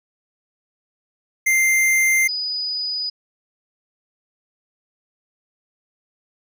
square / sine tone pair in turn, 2093 / 4962 Hz, C7 / D#8, 0 / -6 cents, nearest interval octave + minor third, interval 1494 cents, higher second, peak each -15 / -22 dBFS, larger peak first, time 1.46-2.28 / 2.28-3.1 s, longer neither, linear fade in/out 10 ms, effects none

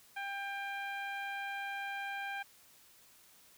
15% pulse tone with low-pass filter, 795 Hz, G5, 24 cents sharp, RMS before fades -40 dBFS, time 0.16-2.43 s, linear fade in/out 10 ms, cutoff 2200 Hz, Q 1.1, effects white hiss -62 dBFS RMS until 3.57 s

